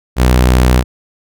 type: tone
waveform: sawtooth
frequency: 62.4 Hz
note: B1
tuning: 19 cents sharp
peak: -3 dBFS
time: 0.16-0.84 s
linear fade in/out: 50 ms
effects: none